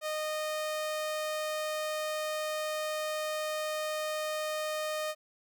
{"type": "tone", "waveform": "sawtooth", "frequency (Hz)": 616, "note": "D#5", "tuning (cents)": -17, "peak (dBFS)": -28, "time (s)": [0.01, 5.15], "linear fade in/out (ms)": 50, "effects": []}